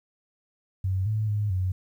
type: tone with pitch steps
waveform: sine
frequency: 94.6 / 107.9 / 104.3 / 92.7 Hz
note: F#2 / A2 / G#2 / F#2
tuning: +39 / -33 / +8 / +4 cents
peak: -23 dBFS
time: 0.84-1.72 s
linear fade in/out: 5 ms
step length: 220 ms
effects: 10-bit